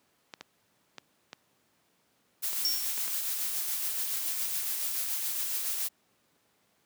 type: clicks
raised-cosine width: 0.2 ms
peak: -23 dBFS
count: 7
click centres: 0.338 / 0.41 / 0.983 / 1.331 / 2.53 / 2.978 / 3.079 s
type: noise with tremolo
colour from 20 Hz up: blue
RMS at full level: -31 dBFS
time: 2.42-5.89 s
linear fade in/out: 20 ms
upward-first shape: sine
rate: 7.1 Hz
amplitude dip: 30%
type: tone with exponential decay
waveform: triangle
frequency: 5500 Hz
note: F8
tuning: 27 cents flat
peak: -22 dBFS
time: 2.65-3.02 s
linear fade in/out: 0 ms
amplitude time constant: 79 ms
effects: pink hiss -70 dBFS RMS until 6.85 s + high-pass 150 Hz 12 dB/octave